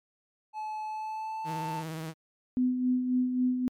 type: tone with pitch glide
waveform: triangle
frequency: 861 to 889.3 Hz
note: A5 to A5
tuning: -38 to +18 cents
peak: -31 dBFS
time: 0.53-1.84 s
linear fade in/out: 50 ms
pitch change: +56 cents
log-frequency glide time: 0.84-1.63 s
type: tone with vibrato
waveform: sawtooth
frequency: 160 Hz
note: D#3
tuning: 49 cents sharp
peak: -31 dBFS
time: 1.44-2.14 s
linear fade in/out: 50 ms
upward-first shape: triangle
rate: 17 Hz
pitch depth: 49 cents each way
type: tone with tremolo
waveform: sine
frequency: 251.9 Hz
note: B3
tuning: 34 cents sharp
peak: -22 dBFS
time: 2.57-3.68 s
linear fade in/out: 0 ms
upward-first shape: sine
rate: 3.7 Hz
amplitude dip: 50%
effects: MP3 96 kbps